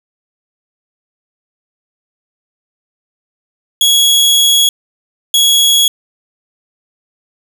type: tone bursts at uneven times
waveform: sawtooth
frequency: 3338 Hz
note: G#7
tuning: 8 cents sharp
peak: -4 dBFS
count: 2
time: 3.81-4.69 / 5.34-5.88 s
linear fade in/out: 2 ms
effects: none